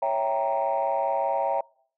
sine chord, C# diminished seventh, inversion none, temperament equal, 554.4 / 659.3 / 784 / 932.3 Hz, C#5 / E5 / G5 / Bb5, 0 / 0 / 0 / 0 cents, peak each -27 dBFS, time 0.02-1.61 s, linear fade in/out 5 ms, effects noise-tail reverb RT60 0.6 s tail -26 dB re dry + tanh soft clip ceiling -16 dBFS

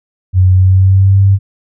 sine tone with pitch glide, 92.5 to 98 Hz, F#2 to G2, 0 to 0 cents, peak -4 dBFS, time 0.33-1.39 s, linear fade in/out 50 ms, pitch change +100 cents, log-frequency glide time 0.52-1.2 s, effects none

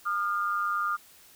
sine tone pair together, 1213.2 / 1404 Hz, D#6 / F6, -44 / +9 cents, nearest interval minor third, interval 253 cents, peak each -27 / -31 dBFS, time 0.05-0.97 s, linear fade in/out 20 ms, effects white hiss -55 dBFS RMS until 1.35 s

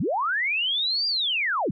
sine linear two-way sweep, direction up then down, 113.2 to 4832 to 113.2 Hz, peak -22 dBFS, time 0-1.71 s, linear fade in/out 5 ms, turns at 1.07 s, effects none

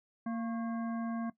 harmonic tone with a mistuned harmonic, 230 Hz, A#3, 23 cents flat, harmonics 1 / 3 / 5 / 7 / 9, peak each -33 / -44 / -47 / -52 / -61 dBFS, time 0.26-1.3 s, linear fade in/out 5 ms, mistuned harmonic 5, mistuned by -84 cents, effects noise-tail reverb RT60 0.1 s tail -17 dB re dry

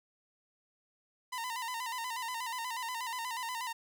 sawtooth tone with vibrato, 961 Hz, B5, 48 cents flat, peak -32 dBFS, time 1.32-3.73 s, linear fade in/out 10 ms, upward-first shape square, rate 8.3 Hz, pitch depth 79 cents each way, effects none

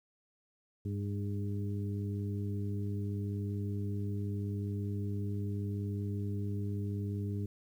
harmonic tone with a mistuned harmonic, 100.8 Hz, G2, 49 cents sharp, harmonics 1 / 2 / 3 / 4, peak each -34 / -40 / -44 / -46 dBFS, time 0.85-7.46 s, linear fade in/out 5 ms, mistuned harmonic 4, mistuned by +19 cents, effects 11-bit

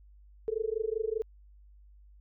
sine tone with amplitude modulation, 441.5 Hz, A4, 6 cents sharp, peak -25 dBFS, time 0.48-1.22 s, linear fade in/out 0 ms, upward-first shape sine, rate 25.1 Hz, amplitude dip 100%, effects added 50 Hz sine -53 dBFS peak until 2.2 s

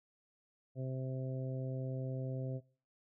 harmonic tone, 130.81 Hz, C3, in tune, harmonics 1 / 2 / 3 / 4 / 5, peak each -37 / -46 / -49 / -47 / -51 dBFS, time 0.75-2.61 s, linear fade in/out 50 ms, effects noise-tail reverb RT60 0.4 s tail -21 dB re dry

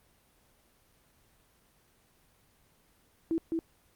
sine tone with echo, 328.1 Hz, E4, 8 cents flat, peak -26 dBFS, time 3.31-3.38 s, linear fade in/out 0 ms, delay 210 ms, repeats 1, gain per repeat -2 dB, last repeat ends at 3.59 s, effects pink hiss -66 dBFS RMS until 3.95 s + Opus 24 kbps

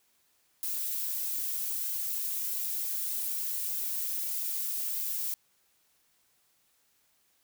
violet noise with flanger, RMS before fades -33 dBFS, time 0.63-5.34 s, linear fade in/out 0 ms, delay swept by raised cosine 1.9 to 2.81 ms, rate 1.6 Hz, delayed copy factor +0.6, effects white hiss -70 dBFS RMS until 7.43 s

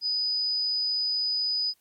sine tone, 4978 Hz, D#8, in tune, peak -24 dBFS, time 0.01-1.74 s, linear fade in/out 50 ms, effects white hiss -68 dBFS RMS until 1.8 s + MP3 64 kbps

